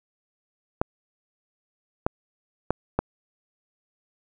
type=clicks; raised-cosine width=1 ms; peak=-7 dBFS; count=4; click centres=0.815 / 2.065 / 2.706 / 2.99 s; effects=none